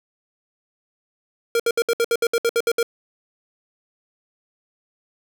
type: tone bursts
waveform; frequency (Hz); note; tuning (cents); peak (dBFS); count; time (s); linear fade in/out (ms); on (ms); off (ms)
square; 466.2; A#4; 0; -17; 12; 1.55-2.829; 2; 47; 65
effects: none